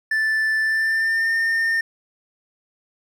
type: tone with pitch glide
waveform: triangle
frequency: 1760 to 1815.8 Hz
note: A6 to A#6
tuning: 0 to -46 cents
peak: -16 dBFS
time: 0.11-1.81 s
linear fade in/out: 5 ms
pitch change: +54 cents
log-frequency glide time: 0.61-1.33 s
effects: none